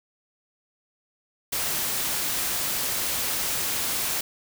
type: noise with ADSR envelope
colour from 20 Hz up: white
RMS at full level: -24 dBFS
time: 1.52-4.21 s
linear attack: 14 ms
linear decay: 7 ms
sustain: -3 dB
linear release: 4 ms
effects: none